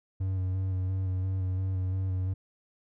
triangle tone with vibrato, 93.8 Hz, F#2, 24 cents sharp, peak -25 dBFS, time 0.2-2.34 s, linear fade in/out 10 ms, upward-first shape square, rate 2.9 Hz, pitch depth 20 cents each way, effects none

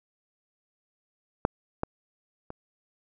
clicks, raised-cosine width 1 ms, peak -7 / -13 / -24 dBFS, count 3, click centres 1.451 / 1.834 / 2.504 s, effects none

